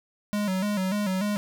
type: tone with vibrato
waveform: square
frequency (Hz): 197.1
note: G3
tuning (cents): +10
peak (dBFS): -25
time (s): 0.33-1.37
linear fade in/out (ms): 0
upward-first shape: square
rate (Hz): 3.4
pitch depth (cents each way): 87
effects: none